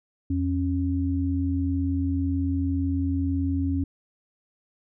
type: tone pair together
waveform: sine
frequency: 85.2 / 273.7 Hz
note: F2 / C#4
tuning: -42 / -22 cents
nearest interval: octave + minor sixth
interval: 2020 cents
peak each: -25 dBFS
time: 0.3-3.84 s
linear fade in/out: 5 ms
effects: none